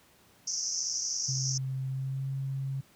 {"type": "band-pass noise", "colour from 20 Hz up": "white", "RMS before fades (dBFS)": -33, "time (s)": [0.47, 1.58], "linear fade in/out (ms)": 5, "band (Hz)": [5300, 6300], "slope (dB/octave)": 96}
{"type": "tone with pitch glide", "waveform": "sine", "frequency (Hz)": [132.3, 135.31], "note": ["C3", "C#3"], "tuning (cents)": [20, -41], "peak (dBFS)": -30, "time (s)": [1.28, 2.81], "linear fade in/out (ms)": 10, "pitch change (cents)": 39, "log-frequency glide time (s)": [1.88, 2.3]}
{"effects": ["pink hiss -61 dBFS RMS until 2.95 s", "high-pass 80 Hz 12 dB/octave"]}